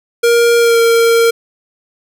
square tone with pitch glide, 470 to 461.9 Hz, A#4 to A#4, +14 to -16 cents, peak -8 dBFS, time 0.23-1.31 s, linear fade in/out 10 ms, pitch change -30 cents, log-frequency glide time 0.58-0.79 s, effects none

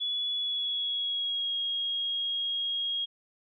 sine tone with pitch glide, 3406 to 3275 Hz, G#7 to G#7, +43 to -25 cents, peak -28 dBFS, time 0-3.06 s, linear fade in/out 20 ms, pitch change -68 cents, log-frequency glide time 0.33-1.56 s, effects none

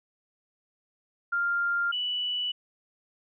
sine tone pair in turn, 1396.9 / 2960 Hz, F6 / F#7, 0 / 0 cents, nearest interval octave + minor second, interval 1300 cents, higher second, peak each -24 / -27 dBFS, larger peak first, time 1.32-1.92 / 1.92-2.52 s, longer neither, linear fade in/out 10 ms, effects none

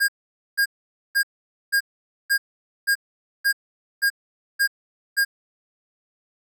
square tone bursts, 1619 Hz, G#6, 45 cents flat, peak -17 dBFS, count 10, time 0-5.25 s, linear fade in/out 20 ms, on 84 ms, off 490 ms, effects none

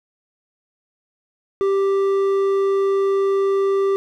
sine tone with hard clipping, 392 Hz, G4, in tune, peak -17 dBFS, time 1.61-3.96 s, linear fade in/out 0 ms, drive 6 dB, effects none

